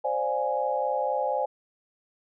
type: chord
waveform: sine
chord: D half-diminished seventh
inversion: third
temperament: equal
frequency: 523.3 / 587.3 / 698.5 / 830.6 Hz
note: C5 / D5 / F5 / Ab5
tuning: 0 / 0 / 0 / 0 cents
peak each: -29 / -30 / -34 / -28 dBFS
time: 0.04-1.46 s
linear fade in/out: 10 ms
effects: none